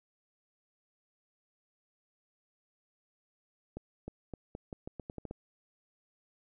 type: accelerating click train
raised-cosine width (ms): 2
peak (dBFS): -27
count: 11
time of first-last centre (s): 3.77-5.311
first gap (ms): 310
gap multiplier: 0.83
effects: none